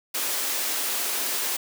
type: high-pass noise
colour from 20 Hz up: white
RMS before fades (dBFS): -27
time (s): 0.14-1.57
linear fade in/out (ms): 10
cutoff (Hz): 260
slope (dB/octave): 24
effects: none

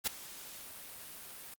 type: noise with ADSR envelope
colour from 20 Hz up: white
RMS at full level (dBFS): -30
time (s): 0.04-1.54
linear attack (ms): 30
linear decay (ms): 9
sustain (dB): -18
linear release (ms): 3
effects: Opus 48 kbps

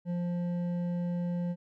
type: tone with hard clipping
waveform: sine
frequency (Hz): 175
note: F3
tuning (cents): +4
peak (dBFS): -31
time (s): 0.05-1.56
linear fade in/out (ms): 50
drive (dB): 7
effects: none

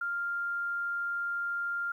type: tone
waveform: sine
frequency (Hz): 1396.9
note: F6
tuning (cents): 0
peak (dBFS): -30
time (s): 0.01-1.92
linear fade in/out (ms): 5
effects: 11-bit

